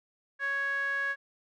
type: tone with band-pass filter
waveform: sawtooth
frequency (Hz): 555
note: C#5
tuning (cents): +2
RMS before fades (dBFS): -31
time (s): 0.39-1.16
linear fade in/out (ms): 50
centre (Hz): 1600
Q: 9.1
effects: none